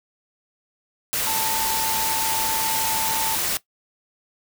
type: tone in noise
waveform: sine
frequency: 889 Hz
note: A5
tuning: 18 cents sharp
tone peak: -26 dBFS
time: 1.27-3.35 s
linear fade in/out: 0 ms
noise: white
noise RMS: -24 dBFS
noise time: 1.13-3.57 s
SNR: -5 dB
effects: noise-tail reverb RT60 0.1 s tail -17 dB re dry